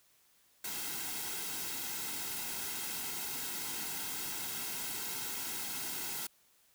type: noise with comb filter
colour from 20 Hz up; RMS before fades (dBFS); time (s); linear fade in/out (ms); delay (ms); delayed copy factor
white; -39; 0.64-6.27; 5; 1.7; -0.65
effects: white hiss -68 dBFS RMS until 6.74 s